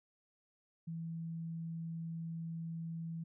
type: tone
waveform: sine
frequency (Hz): 164.81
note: E3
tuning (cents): 0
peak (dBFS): -39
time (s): 0.87-3.24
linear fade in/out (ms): 10
effects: none